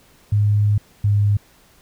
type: tone pair in turn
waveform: sine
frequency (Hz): 103.83 / 102.58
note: G#2 / G#2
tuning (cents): 0 / -21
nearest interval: unison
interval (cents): 21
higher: first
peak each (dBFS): -13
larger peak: neither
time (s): 0.32-0.78 / 1.04-1.37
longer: first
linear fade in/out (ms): 5
effects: pink hiss -53 dBFS RMS until 1.81 s